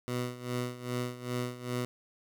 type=tone with tremolo; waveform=15% pulse; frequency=123.47 Hz; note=B2; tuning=in tune; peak=-24 dBFS; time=0.08-1.85 s; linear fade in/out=0 ms; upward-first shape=sine; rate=2.5 Hz; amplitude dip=80%; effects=none